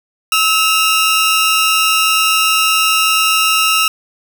sawtooth tone pair together, 1296 / 2785 Hz, E6 / F7, -30 / -5 cents, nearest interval octave + minor second, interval 1325 cents, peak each -10 dBFS, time 0.32-3.88 s, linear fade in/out 2 ms, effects none

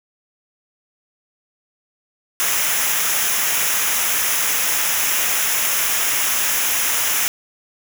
white noise with comb filter, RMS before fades -19 dBFS, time 2.4-7.28 s, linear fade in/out 0 ms, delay 0.23 ms, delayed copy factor -0.65, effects none

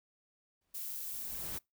pink noise with exponential growth, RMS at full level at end -44 dBFS, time 0.61-1.58 s, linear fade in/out 5 ms, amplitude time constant 210 ms
violet noise, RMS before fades -41 dBFS, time 0.74-1.59 s, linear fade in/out 10 ms
effects noise-tail reverb RT60 0.2 s tail -25 dB re dry

